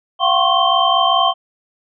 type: tone cluster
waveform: sine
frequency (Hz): 688 / 756 / 1057 / 1102 / 3129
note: F5 / F#5 / C6 / C#6 / G7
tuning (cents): -26 / +37 / +17 / -11 / -4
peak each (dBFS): -18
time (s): 0.19-1.34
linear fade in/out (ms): 50
effects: none